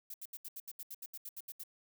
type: noise bursts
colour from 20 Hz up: violet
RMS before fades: -45 dBFS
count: 14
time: 0.1-1.636 s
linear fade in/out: 5 ms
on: 41 ms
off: 74 ms
effects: none